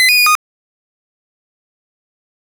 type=tone with pitch steps; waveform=30% pulse; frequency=2031 / 2473 / 2451 / 1235 Hz; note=B6 / D#7 / D#7 / D#6; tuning=+48 / -11 / -27 / -13 cents; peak=-5 dBFS; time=0-0.352 s; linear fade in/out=0 ms; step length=88 ms; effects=none